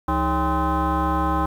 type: tone with frequency modulation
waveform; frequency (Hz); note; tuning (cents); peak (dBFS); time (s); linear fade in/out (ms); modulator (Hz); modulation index
sine; 554.4; C#5; 0; -17; 0.08-1.46; 5; 242; 2.8
effects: tanh soft clip ceiling -15 dBFS + 8-bit